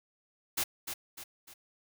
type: noise with echo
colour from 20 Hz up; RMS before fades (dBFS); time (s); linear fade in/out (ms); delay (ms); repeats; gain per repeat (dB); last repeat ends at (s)
white; -31; 0.57-0.64; 10; 300; 3; -7; 1.54
effects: none